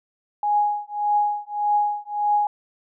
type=tone with tremolo; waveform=sine; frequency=830 Hz; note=G#5; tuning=1 cent flat; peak=-15 dBFS; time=0.43-2.47 s; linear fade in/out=2 ms; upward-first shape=triangle; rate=1.7 Hz; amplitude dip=100%; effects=none